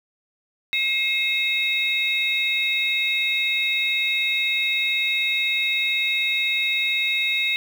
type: tone cluster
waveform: sine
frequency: 2138 / 2602 / 3769 Hz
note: C7 / E7 / A#7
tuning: +37 / -23 / +18 cents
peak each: -24 dBFS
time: 0.73-7.56 s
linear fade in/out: 0 ms
effects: 7-bit